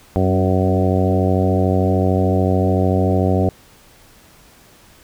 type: harmonic tone with a mistuned harmonic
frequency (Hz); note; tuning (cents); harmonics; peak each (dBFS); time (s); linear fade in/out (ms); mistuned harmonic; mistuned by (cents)
93.5; F#2; +19; 1 / 2 / 3 / 4 / 5 / 6 / 7 / 8; -17 / -20 / -22 / -23 / -24 / -25 / -25 / -26; 0.16-3.49; 0; 3; -16
effects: pink hiss -48 dBFS RMS until 5.03 s